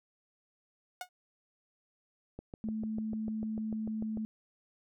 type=tone with exponential decay; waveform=sawtooth; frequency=727 Hz; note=F#5; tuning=31 cents flat; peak=-30 dBFS; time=1.01-1.09 s; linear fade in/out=2 ms; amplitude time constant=16 ms
type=click train; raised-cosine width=2 ms; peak=-29 dBFS; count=13; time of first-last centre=2.39-4.173 s; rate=6.73 Hz
type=tone; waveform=sine; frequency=218.3 Hz; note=A3; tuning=13 cents flat; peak=-33 dBFS; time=2.64-4.25 s; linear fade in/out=0 ms
effects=none